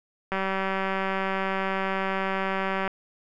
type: click train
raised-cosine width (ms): 0.5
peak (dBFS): -13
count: 492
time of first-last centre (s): 0.32-2.877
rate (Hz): 192
effects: none